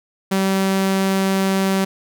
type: tone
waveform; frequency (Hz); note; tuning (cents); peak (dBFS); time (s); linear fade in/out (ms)
sawtooth; 192.6; G3; -30; -12; 0.31-1.85; 10
effects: none